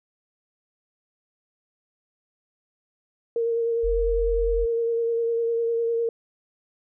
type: tone with vibrato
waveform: sine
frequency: 462.8 Hz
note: A#4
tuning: 13 cents flat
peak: -21 dBFS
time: 3.36-6.09 s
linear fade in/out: 2 ms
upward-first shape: sine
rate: 9.9 Hz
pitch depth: 19 cents each way
type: tone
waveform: sine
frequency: 44.19 Hz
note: F1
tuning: 21 cents sharp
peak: -24 dBFS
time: 3.83-4.66 s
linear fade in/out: 20 ms
effects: none